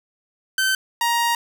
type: tone pair in turn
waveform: sawtooth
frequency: 1541 / 939.9 Hz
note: G6 / A#5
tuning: -30 / +14 cents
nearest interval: major sixth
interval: 856 cents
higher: first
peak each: -14 dBFS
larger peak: neither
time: 0.58-0.75 / 1.01-1.35 s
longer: second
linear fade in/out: 2 ms
effects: none